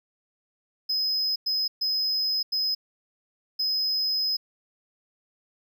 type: tone bursts at uneven times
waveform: triangle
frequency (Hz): 5070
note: D#8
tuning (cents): +32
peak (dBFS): -22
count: 5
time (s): 0.89-1.36 / 1.46-1.68 / 1.81-2.43 / 2.52-2.75 / 3.59-4.37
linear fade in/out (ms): 10
effects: none